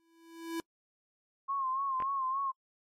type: tone with exponential growth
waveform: square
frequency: 331.1 Hz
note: E4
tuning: 8 cents sharp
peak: -32 dBFS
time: 0-0.6 s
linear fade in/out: 0 ms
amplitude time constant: 130 ms
type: tone with vibrato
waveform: sine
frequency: 1072 Hz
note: C6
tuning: 42 cents sharp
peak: -30 dBFS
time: 1.48-2.52 s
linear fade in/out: 20 ms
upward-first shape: sine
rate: 3.5 Hz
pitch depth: 64 cents each way
type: clicks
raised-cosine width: 0.5 ms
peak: -26 dBFS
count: 2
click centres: 2.002 / 2.023 s
effects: noise-tail reverb RT60 0.1 s tail -26 dB re dry + MP3 64 kbps